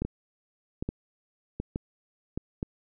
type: two click trains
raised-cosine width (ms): 3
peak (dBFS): -18 / -17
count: 4 / 4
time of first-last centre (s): 0.05-2.376 / 0.02-2.629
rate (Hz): 1.29 / 1.15
effects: none